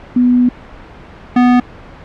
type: tone pair in turn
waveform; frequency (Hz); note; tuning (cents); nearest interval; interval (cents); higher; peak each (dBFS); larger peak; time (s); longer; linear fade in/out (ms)
sine / square; 246.9 / 246.9; B3 / B3; 0 / 0; unison; 0; neither; -7; neither; 0.16-0.49 / 1.36-1.6; first; 5
effects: pink hiss -35 dBFS RMS until 2.04 s + low-pass 2000 Hz 12 dB/octave